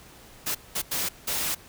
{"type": "noise bursts at uneven times", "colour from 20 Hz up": "white", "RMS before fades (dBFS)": -28, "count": 4, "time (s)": [[0.46, 0.55], [0.75, 0.82], [0.91, 1.09], [1.27, 1.55]], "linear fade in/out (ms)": 10, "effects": ["pink hiss -50 dBFS RMS until 1.68 s"]}